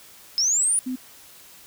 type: linear sweep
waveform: sine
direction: up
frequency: 5100 to 9850 Hz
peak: -18 dBFS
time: 0.38-0.79 s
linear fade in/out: 0 ms
type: tone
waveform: sine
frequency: 255.4 Hz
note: C4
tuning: 42 cents flat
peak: -25 dBFS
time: 0.86-0.96 s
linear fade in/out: 10 ms
effects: white hiss -48 dBFS RMS until 1.66 s